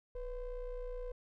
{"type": "ring-modulated tone", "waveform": "triangle", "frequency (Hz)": 261.6, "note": "C4", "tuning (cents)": 0, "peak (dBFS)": -34, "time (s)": [0.15, 1.12], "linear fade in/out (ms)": 5, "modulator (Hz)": 232, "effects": []}